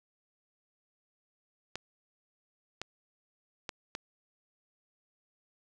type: clicks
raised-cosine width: 0.2 ms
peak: -19 dBFS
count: 4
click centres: 1.756 / 2.816 / 3.692 / 3.951 s
effects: none